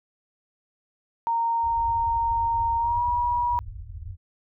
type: tone with pitch glide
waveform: sine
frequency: 925 to 963.2 Hz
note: A#5 to B5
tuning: -14 to -44 cents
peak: -21 dBFS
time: 1.27-3.59 s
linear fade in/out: 0 ms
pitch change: +70 cents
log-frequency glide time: 2.78-3.03 s
type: low-pass noise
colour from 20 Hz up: white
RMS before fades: -36 dBFS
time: 1.62-4.17 s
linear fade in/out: 50 ms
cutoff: 100 Hz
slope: 96 dB/octave
effects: none